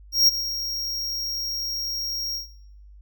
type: tone with ADSR envelope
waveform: square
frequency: 5588 Hz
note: F8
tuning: in tune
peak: -12 dBFS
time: 0.12-2.47 s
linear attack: 160 ms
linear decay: 18 ms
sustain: -15 dB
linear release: 120 ms
effects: noise-tail reverb RT60 0.7 s tail -17 dB re dry + added 50 Hz sine -44 dBFS peak until 3.01 s